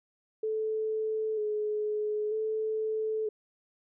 sine tone with vibrato, 429.8 Hz, A4, 41 cents flat, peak -28 dBFS, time 0.43-3.29 s, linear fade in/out 5 ms, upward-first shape square, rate 0.53 Hz, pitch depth 26 cents each way, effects none

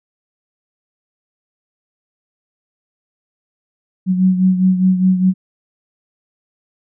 sine beating tone pair, 185 / 189.9 Hz, F#3 / F#3, 0 / +45 cents, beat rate 4.9 Hz, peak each -11 / -18 dBFS, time 4.06-5.34 s, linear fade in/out 50 ms, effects none

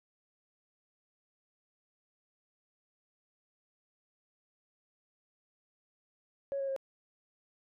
sine tone with pitch steps, 554.4 / 546.5 / 538.6 Hz, C#5 / C#5 / C#5, 0 / -25 / -50 cents, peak -31 dBFS, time 6.52-6.763 s, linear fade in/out 0 ms, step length 81 ms, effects tanh soft clip ceiling -27 dBFS

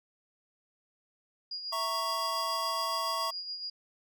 sine tone with tremolo, 4859 Hz, D#8, 42 cents flat, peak -34 dBFS, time 1.51-3.7 s, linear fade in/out 5 ms, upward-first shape sine, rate 7.1 Hz, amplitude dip 50%
square chord, A# diminished, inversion second, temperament equal, 659.3 / 932.3 / 1108.7 Hz, E5 / A#5 / C#6, 0 / 0 / 0 cents, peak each -39 / -39 / -33 dBFS, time 1.72-3.31 s, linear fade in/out 10 ms
effects none

